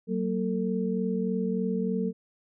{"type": "tone cluster", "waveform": "sine", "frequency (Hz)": [188, 231.3, 448.3], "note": ["F#3", "A#3", "A4"], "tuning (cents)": [28, -13, 32], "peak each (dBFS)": [-28, -31, -31], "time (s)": [0.07, 2.13], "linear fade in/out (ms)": 50, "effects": []}